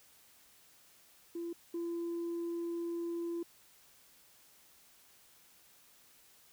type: tone pair in turn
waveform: sine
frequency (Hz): 340 / 340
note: F4 / F4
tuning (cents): -46 / -46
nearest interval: unison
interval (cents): 0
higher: neither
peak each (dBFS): -36 / -33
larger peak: second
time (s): 1.35-1.53 / 1.74-3.43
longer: second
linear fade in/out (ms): 5
effects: tanh soft clip ceiling -33 dBFS + white hiss -63 dBFS RMS until 6.52 s